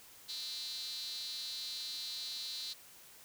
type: tone with high-pass filter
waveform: square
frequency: 139.1 Hz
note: C#3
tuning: 6 cents sharp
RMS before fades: -42 dBFS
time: 0.28-2.74 s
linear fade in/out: 20 ms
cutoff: 4100 Hz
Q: 9
effects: white hiss -57 dBFS RMS until 3.24 s